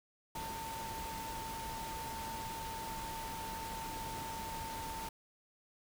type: tone in noise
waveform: sine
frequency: 899 Hz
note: A5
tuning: 37 cents sharp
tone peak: -42 dBFS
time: 0.35-5.09 s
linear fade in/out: 5 ms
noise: pink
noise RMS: -45 dBFS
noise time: 0.35-5.09 s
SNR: 0 dB
effects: none